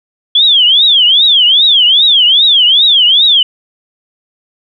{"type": "tone with vibrato", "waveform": "sine", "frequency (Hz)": 3322, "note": "G#7", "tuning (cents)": 0, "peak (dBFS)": -4, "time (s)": [0.35, 3.43], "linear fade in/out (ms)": 5, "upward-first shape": "triangle", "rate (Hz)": 2.5, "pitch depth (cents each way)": 280, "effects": []}